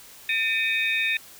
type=tone cluster; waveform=sine; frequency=1803 / 2290 / 2507 / 3680 Hz; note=A6 / D7 / D#7 / A#7; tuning=+42 / -44 / +12 / -23 cents; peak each=-28 / -30 / -24 / -30 dBFS; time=0.29-1.17 s; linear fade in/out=2 ms; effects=white hiss -47 dBFS RMS until 1.39 s